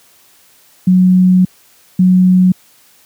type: tone bursts at uneven times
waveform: sine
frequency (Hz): 183.7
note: F#3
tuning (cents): -12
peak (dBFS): -5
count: 2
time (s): 0.87-1.45 / 1.99-2.52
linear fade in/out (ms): 5
effects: white hiss -48 dBFS RMS until 3.05 s + high-pass 80 Hz 12 dB/octave